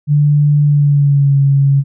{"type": "tone with pitch glide", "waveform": "sine", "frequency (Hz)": [146.83, 138.91], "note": ["D3", "C#3"], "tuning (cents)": [0, 4], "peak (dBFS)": -7, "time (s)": [0.07, 1.84], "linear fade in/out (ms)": 50, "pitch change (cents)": -96, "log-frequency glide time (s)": [0.64, 1.38], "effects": []}